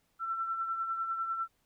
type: tone with tremolo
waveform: sine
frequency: 1343 Hz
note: E6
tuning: 32 cents sharp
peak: -29 dBFS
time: 0.19-1.48 s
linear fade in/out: 50 ms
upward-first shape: triangle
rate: 10 Hz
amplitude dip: 55%
effects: pink hiss -74 dBFS RMS until 1.65 s